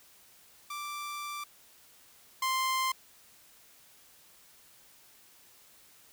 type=tone pair in turn; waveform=sawtooth; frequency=1174.7 / 1046.5 Hz; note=D6 / C6; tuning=0 / 0 cents; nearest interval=major second; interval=200 cents; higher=first; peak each=-33 / -24 dBFS; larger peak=second; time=0.7-1.44 / 2.42-2.92 s; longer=first; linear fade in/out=5 ms; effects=white hiss -59 dBFS RMS until 6.12 s